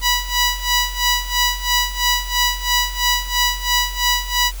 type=tone with tremolo; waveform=10% pulse; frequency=979 Hz; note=B5; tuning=15 cents flat; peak=-5 dBFS; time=0.01-4.52 s; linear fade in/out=50 ms; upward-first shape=sine; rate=3 Hz; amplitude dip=85%; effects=added 44 Hz sine -26 dBFS peak until 4.6 s + white hiss -39 dBFS RMS until 4.6 s

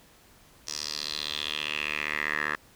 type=tone with band-pass filter sweep; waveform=10% pulse; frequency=75.1 Hz; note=D2; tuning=39 cents sharp; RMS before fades=-32 dBFS; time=0.67-2.56 s; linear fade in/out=5 ms; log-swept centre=5700 to 1600 Hz; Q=4.4; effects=pink hiss -57 dBFS RMS until 2.75 s

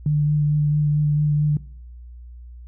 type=tone with vibrato; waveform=sine; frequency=148.9 Hz; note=D3; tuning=24 cents sharp; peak=-16 dBFS; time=0.06-1.57 s; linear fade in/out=2 ms; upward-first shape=triangle; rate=4.5 Hz; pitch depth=20 cents each way; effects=noise-tail reverb RT60 0.6 s tail -20 dB re dry + added 60 Hz sine -37 dBFS peak until 2.67 s

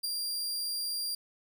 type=tone with ADSR envelope; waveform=sawtooth; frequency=4768 Hz; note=D8; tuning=25 cents sharp; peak=-25 dBFS; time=0.03-1.15 s; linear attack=17 ms; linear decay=7 ms; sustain=-4 dB; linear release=4 ms; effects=none

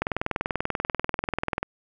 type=click train; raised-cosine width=0.5 ms; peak=-10 dBFS; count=34; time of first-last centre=0.02-1.63 s; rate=20.5 Hz; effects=none

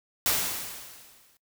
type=noise with exponential decay; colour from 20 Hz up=white; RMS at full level=-23 dBFS; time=0.26-1.37 s; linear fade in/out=1 ms; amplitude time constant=240 ms; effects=noise-tail reverb RT60 0.1 s tail -20 dB re dry

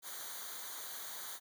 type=noise with comb filter; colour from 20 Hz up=white; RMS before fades=-45 dBFS; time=0.02-1.4 s; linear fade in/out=50 ms; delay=0.38 ms; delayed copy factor=-0.8; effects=none

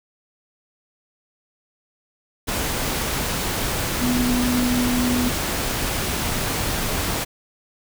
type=tone in noise; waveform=sine; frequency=246.9 Hz; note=B3; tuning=in tune; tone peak=-19 dBFS; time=4-5.3 s; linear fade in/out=20 ms; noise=pink; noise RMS=-24 dBFS; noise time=2.47-7.25 s; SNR=+2 dB; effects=none

